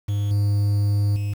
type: tone with level steps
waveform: triangle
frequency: 102.2 Hz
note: G#2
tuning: 27 cents flat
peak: -18 / -15 / -20 dBFS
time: 0.08-1.34 s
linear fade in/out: 10 ms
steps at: 0.31 / 1.16 s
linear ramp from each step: 2 ms
effects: 7-bit